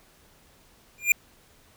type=tone with exponential growth; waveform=square; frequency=2400 Hz; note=D7; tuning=37 cents sharp; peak=-13 dBFS; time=0.98-1.12 s; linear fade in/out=2 ms; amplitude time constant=29 ms; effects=pink hiss -58 dBFS RMS until 1.76 s